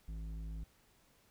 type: tone with low-pass filter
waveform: square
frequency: 53.7 Hz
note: A1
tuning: 41 cents flat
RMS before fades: -43 dBFS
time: 0.08-0.64 s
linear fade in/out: 5 ms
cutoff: 180 Hz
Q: 0.99
effects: pink hiss -69 dBFS RMS until 1.3 s